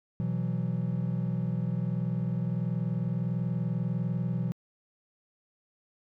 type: chord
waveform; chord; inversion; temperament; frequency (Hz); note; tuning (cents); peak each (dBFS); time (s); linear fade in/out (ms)
triangle; B suspended fourth; none; equal; 123.47 / 164.81 / 185; B2 / E3 / F#3; 0 / 0 / 0; -29 / -29 / -31; 0.2-4.52; 0
effects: tanh soft clip ceiling -17 dBFS